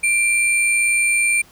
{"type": "tone pair together", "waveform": "sine", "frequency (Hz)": [2366, 8941], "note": ["D7", "C#9"], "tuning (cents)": [12, 14], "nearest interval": "octave + major seventh", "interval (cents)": 2302, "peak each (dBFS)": [-14, -19], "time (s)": [0.03, 1.42], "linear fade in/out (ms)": 10, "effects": ["tanh soft clip ceiling -10 dBFS", "pink hiss -49 dBFS RMS until 1.51 s"]}